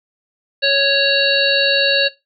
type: harmonic tone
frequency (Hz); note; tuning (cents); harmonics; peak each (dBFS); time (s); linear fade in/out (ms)
554.4; C#5; 0; 1 / 3 / 5 / 7 / 8; -18 / -18 / -18 / -18 / -18; 0.62-2.09; 20
effects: noise-tail reverb RT60 0.2 s tail -17 dB re dry